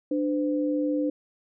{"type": "tone pair together", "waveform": "sine", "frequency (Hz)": [296.4, 510], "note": ["D4", "C5"], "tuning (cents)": [16, -44], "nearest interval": "major sixth", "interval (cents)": 940, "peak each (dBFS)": [-24, -29], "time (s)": [0.11, 1.1], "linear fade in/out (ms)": 5, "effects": []}